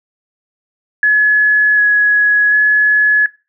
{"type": "tone with vibrato", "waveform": "sine", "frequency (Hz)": 1689, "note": "G#6", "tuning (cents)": 29, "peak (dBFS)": -7, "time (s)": [1.03, 3.26], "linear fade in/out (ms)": 2, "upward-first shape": "square", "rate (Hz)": 0.67, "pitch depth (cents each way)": 11, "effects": ["noise-tail reverb RT60 0.3 s tail -21 dB re dry"]}